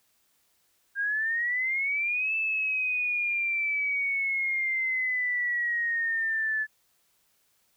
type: exponential two-way sweep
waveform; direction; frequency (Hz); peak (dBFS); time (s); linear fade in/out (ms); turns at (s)
sine; up then down; 1600 to 2640 to 1729; -25; 0.95-6.67; 50; 2.35
effects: white hiss -69 dBFS RMS until 7.76 s